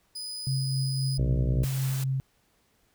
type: tone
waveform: 35% pulse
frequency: 4978 Hz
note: D#8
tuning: in tune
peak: -33 dBFS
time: 0.15-1.18 s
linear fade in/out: 10 ms
type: tone with tremolo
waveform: sine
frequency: 133.2 Hz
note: C3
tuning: 31 cents sharp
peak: -24 dBFS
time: 0.47-2.2 s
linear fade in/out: 0 ms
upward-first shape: triangle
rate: 3.8 Hz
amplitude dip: 30%
type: harmonic tone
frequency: 61.3 Hz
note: B1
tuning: 12 cents flat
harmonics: 1 / 2 / 3 / 4 / 5 / 6 / 7 / 8 / 9 / 10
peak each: -26 / -32 / -36 / -38 / -40 / -42 / -43 / -44 / -45 / -46 dBFS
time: 1.18-1.65 s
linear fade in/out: 5 ms
type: noise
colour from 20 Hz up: white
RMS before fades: -39 dBFS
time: 1.63-2.04 s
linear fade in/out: 5 ms
effects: pink hiss -68 dBFS RMS until 2.94 s